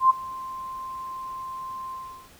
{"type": "tone with ADSR envelope", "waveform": "sine", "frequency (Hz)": 1046.5, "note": "C6", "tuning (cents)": 0, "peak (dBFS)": -11, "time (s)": [0, 2.3], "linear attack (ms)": 99, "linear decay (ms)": 16, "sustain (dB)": -21, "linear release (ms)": 380, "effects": ["pink hiss -52 dBFS RMS until 2.39 s"]}